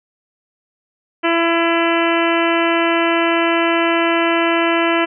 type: harmonic tone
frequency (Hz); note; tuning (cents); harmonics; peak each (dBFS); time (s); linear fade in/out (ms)
335.1; E4; +29; 1 / 2 / 3 / 4 / 5 / 6 / 7 / 8 / 9; -17 / -20 / -22 / -23 / -24 / -25 / -25 / -26 / -27; 1.23-5.06; 20
effects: none